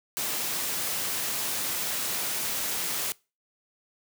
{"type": "noise", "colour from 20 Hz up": "white", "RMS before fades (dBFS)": -30, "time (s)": [0.17, 3.12], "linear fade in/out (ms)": 0, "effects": ["noise-tail reverb RT60 0.3 s tail -24 dB re dry", "high-pass 100 Hz 12 dB/octave"]}